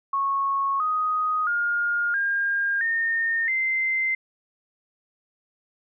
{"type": "tone with pitch steps", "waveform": "sine", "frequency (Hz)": [1100, 1249.1, 1418.3, 1610.5, 1828.7, 2077], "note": ["C#6", "D#6", "F6", "G6", "A#6", "C7"], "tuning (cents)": [-14, 6, 26, 46, -34, -13], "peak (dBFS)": -21, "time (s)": [0.13, 4.15], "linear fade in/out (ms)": 5, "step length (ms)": 670, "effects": []}